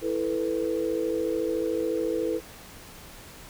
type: chord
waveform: sine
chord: E suspended fourth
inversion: none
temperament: equal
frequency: 329.6 / 440 / 493.9 Hz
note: E4 / A4 / B4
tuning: 0 / 0 / 0 cents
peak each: -29 dBFS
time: 0.01-2.41 s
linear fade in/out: 50 ms
effects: pink hiss -46 dBFS RMS until 3.49 s